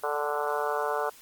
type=harmonic tone with a mistuned harmonic; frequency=146.83 Hz; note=D3; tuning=in tune; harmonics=3 / 4 / 5 / 6 / 7 / 8 / 9 / 10; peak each=-32 / -33 / -34 / -35 / -35 / -36 / -37 / -37 dBFS; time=0.03-1.1 s; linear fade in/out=10 ms; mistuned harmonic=5; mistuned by=+25 cents; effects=white hiss -52 dBFS RMS until 1.21 s + Opus 24 kbps